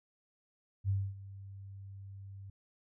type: tone with ADSR envelope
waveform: sine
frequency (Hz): 98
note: G2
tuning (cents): 0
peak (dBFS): -27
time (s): 0.84-2.5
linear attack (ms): 51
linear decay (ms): 250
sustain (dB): -18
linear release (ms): 4
effects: none